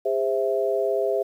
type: chord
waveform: sine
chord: Ab augmented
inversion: none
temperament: equal with one note detuned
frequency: 406.1 / 523.3 / 659.3 Hz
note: Ab4 / C5 / E5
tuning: -39 / 0 / 0 cents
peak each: -24 / -26 / -25 dBFS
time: 0.05-1.23 s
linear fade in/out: 10 ms
effects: 9-bit